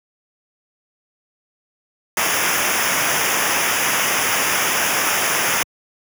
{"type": "noise with comb filter", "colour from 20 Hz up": "pink", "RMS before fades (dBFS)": -19, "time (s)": [2.17, 5.63], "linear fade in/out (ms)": 2, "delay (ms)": 0.24, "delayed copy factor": -0.9, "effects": ["high-pass 100 Hz 12 dB/octave"]}